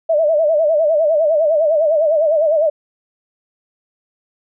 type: tone with vibrato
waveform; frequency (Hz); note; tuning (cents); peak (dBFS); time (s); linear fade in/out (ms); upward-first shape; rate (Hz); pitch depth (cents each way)
sine; 622.3; D#5; 0; -11; 0.09-2.7; 10; sine; 9.9; 110
effects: none